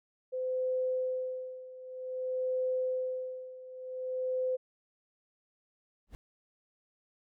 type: tone with tremolo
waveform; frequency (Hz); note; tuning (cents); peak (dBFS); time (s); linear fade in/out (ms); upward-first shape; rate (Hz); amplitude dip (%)
sine; 512; C5; -38; -28; 0.32-4.57; 20; sine; 0.53; 85
type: noise with exponential growth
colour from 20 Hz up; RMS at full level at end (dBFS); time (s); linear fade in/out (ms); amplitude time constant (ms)
brown; -41; 6.07-6.15; 0; 17
effects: none